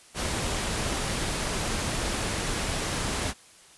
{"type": "noise", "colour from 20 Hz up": "pink", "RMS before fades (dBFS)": -29, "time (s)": [0.14, 3.34], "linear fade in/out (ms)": 50, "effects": ["white hiss -53 dBFS RMS until 3.77 s", "resampled to 24000 Hz"]}